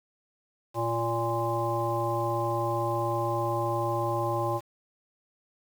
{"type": "harmonic tone with a mistuned harmonic", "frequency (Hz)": 115.7, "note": "A#2", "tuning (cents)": -13, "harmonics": [1, 3, 5, 7, 9], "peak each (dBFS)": [-32, -32, -32, -32, -32], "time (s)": [0.74, 4.61], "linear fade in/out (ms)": 50, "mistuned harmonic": 7, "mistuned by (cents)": 21, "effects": ["8-bit"]}